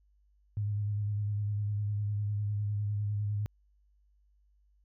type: tone with vibrato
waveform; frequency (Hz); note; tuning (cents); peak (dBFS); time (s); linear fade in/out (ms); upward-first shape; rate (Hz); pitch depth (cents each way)
sine; 103.5; G#2; -5; -29; 0.57-3.46; 0; square; 9.9; 23
effects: added 50 Hz sine -64 dBFS peak until 4.84 s